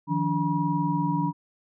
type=tone cluster; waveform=sine; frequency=153.8 / 174.2 / 288.8 / 964 Hz; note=D#3 / F3 / D4 / B5; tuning=-20 / -4 / -29 / -42 cents; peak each=-28 dBFS; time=0.07-1.33 s; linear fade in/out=50 ms; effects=none